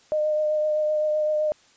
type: tone with vibrato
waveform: sine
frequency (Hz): 610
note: D#5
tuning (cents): -34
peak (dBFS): -20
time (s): 0.12-1.52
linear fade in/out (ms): 0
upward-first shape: triangle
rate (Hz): 7.8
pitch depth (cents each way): 18
effects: white hiss -57 dBFS RMS until 1.76 s + resampled to 16000 Hz